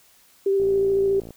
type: tone with vibrato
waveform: sine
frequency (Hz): 392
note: G4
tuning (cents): 0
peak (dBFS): -17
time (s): 0.46-1.2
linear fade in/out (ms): 5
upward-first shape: sine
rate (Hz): 14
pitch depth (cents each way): 15
type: click train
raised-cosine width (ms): 2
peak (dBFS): -25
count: 41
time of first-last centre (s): 0.6-1.307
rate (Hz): 56.6
effects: white hiss -56 dBFS RMS until 1.36 s